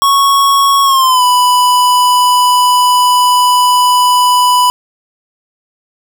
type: tone with pitch glide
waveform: square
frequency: 1107 to 991.9 Hz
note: C#6 to B5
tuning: -3 to +7 cents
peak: -7 dBFS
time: 0.02-4.7 s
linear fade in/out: 0 ms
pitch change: -190 cents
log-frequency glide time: 0.84-1.23 s
effects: none